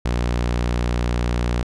sawtooth tone, 59.9 Hz, A#1, 48 cents sharp, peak -15 dBFS, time 0.05-1.63 s, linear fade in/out 5 ms, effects low-pass 7000 Hz 12 dB/octave

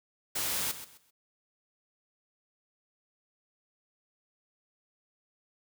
white noise with echo, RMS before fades -32 dBFS, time 0.35-0.72 s, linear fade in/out 10 ms, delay 130 ms, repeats 3, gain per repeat -12 dB, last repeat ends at 1.11 s, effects none

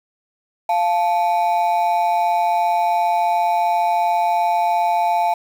triangle ring-modulated tone, 784 Hz, G5, in tune, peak -10 dBFS, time 0.69-5.34 s, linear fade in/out 5 ms, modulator 88.6 Hz, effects 7-bit

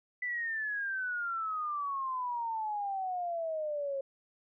sine exponential sweep, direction down, 2000 to 539 Hz, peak -32 dBFS, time 0.22-4.01 s, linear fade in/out 5 ms, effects none

